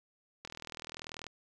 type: click train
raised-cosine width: 0.2 ms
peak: -25 dBFS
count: 34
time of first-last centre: 0.45-1.267 s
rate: 40.4 Hz
effects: none